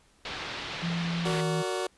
white low-pass noise, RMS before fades -37 dBFS, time 0.25-1.41 s, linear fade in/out 2 ms, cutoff 4000 Hz, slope 24 dB/octave
sine tone with pitch glide, 170 to 161.85 Hz, F3 to E3, -46 to -31 cents, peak -28 dBFS, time 0.82-1.63 s, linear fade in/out 20 ms, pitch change -85 cents, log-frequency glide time 1.26-1.35 s
sawtooth chord, Gb augmented, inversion none, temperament just, 370 / 462.5 / 578.1 Hz, Gb4 / Bb4 / D5, 0 / -14 / -27 cents, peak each -27 / -31 / -31 dBFS, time 1.25-1.87 s, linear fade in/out 5 ms
effects pink hiss -63 dBFS RMS until 1.97 s + resampled to 24000 Hz

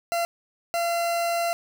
40% pulse tone bursts at uneven times, 683 Hz, F5, 39 cents flat, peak -22 dBFS, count 2, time 0.12-0.25 / 0.74-1.53 s, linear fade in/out 0 ms, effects none

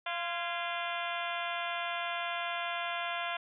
harmonic tone with a mistuned harmonic, 345.3 Hz, F4, 20 cents flat, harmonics 2 / 3 / 4 / 5 / 6 / 7 / 8 / 9 / 10, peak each -38 / -40 / -41 / -42 / -43 / -43 / -44 / -45 / -45 dBFS, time 0.06-3.37 s, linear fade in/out 5 ms, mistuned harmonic 5, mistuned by -70 cents, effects none

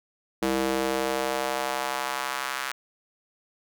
square tone with high-pass filter sweep, 66 Hz, C2, 16 cents sharp, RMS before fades -28 dBFS, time 0.42-2.72 s, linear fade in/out 5 ms, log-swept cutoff 300 to 1400 Hz, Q 1.5, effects none

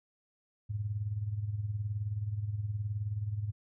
sine tone with tremolo, 104.5 Hz, G#2, 11 cents sharp, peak -29 dBFS, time 0.69-3.52 s, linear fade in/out 20 ms, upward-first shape sine, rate 19 Hz, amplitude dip 65%, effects none

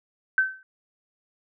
sine tone with exponential decay, 1538 Hz, G6, 33 cents flat, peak -14 dBFS, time 0.38-0.63 s, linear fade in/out 1 ms, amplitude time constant 54 ms, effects none

